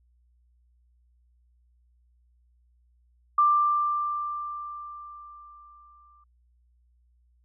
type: tone with exponential decay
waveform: sine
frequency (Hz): 1183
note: D6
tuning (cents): +12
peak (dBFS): -16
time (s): 3.38-6.24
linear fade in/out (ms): 5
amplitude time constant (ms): 620
effects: added 60 Hz sine -61 dBFS peak until 7.44 s